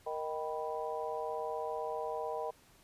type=harmonic tone with a mistuned harmonic; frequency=155.7 Hz; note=D#3; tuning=2 cents sharp; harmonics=3 / 4 / 5 / 6; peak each=-39 / -40 / -41 / -42 dBFS; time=0.06-2.51 s; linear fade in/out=10 ms; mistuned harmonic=6; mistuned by=+93 cents; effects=pink hiss -63 dBFS RMS until 2.83 s + resampled to 32000 Hz